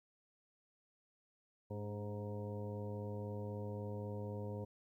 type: harmonic tone with a mistuned harmonic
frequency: 103.83 Hz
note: G#2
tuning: in tune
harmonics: 1 / 2 / 3 / 4 / 5 / 6 / 7 / 9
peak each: -43 / -48 / -54 / -49 / -48 / -61 / -60 / -56 dBFS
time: 1.7-4.65 s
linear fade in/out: 10 ms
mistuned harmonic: 3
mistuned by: -61 cents
effects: 13-bit